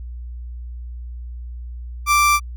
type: tone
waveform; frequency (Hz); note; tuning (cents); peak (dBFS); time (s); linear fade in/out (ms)
30% pulse; 1174.7; D6; 0; -10; 2.06-2.4; 50
effects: added 60 Hz sine -29 dBFS peak until 2.56 s